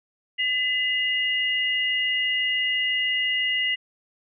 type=tone pair together; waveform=sine; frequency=2014 / 2848 Hz; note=B6 / F7; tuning=+33 / +33 cents; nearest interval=tritone; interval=600 cents; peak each=-24 dBFS; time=0.38-3.76 s; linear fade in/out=20 ms; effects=none